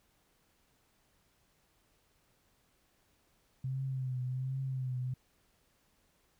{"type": "tone with vibrato", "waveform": "sine", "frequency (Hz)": 130, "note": "C3", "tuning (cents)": -11, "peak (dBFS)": -33, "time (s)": [3.64, 5.14], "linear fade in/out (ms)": 5, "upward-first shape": "triangle", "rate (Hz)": 1.3, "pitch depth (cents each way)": 60, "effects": ["pink hiss -72 dBFS RMS until 6.39 s"]}